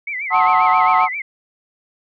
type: tone with vibrato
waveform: sine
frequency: 2160 Hz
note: C#7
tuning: 45 cents flat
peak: -22 dBFS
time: 0.07-1.22 s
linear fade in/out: 5 ms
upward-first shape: sine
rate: 7.5 Hz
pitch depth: 150 cents each way
type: chord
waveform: sine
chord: F# diminished seventh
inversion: none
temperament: just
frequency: 740 / 888 / 1065.6 / 1278.7 Hz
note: F#5 / A5 / C6 / Eb6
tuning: 0 / +16 / +31 / +47 cents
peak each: -16 / -16 / -16 / -16 dBFS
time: 0.3-1.09 s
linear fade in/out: 50 ms
effects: tanh soft clip ceiling -4 dBFS